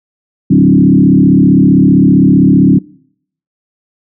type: tone with frequency modulation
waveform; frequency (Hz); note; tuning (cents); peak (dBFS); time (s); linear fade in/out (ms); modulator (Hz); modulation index
sine; 227; A#3; -46; -3; 0.5-2.79; 10; 35.4; 2.3
effects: noise-tail reverb RT60 0.7 s tail -25 dB re dry